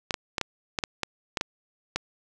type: clicks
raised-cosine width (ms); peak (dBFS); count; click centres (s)
0.2; -9; 10; 0.108 / 0.142 / 0.382 / 0.413 / 0.788 / 0.838 / 1.033 / 1.372 / 1.411 / 1.96
effects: none